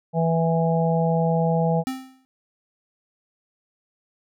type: harmonic tone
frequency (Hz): 164.81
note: E3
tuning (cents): 0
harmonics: 1 / 3 / 4 / 5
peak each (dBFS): -20 / -25 / -26 / -27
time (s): 0.13-1.84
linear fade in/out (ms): 50
type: tone with exponential decay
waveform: square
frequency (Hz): 261.6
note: C4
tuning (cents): 0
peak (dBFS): -23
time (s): 1.87-2.25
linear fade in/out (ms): 0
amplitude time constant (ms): 81
effects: none